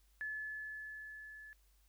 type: tone with level ramp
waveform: sine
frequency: 1723 Hz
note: A6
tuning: 37 cents flat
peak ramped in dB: -38 to -51 dBFS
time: 0.21-1.53 s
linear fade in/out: 0 ms
effects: added 50 Hz sine -67 dBFS peak until 1.88 s + white hiss -75 dBFS RMS until 1.88 s